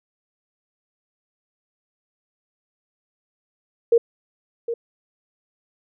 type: tone with echo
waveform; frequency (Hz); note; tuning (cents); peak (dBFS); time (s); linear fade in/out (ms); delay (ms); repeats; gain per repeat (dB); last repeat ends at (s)
sine; 466.2; A#4; 0; -11; 3.92-3.98; 5; 760; 1; -11; 4.74
effects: none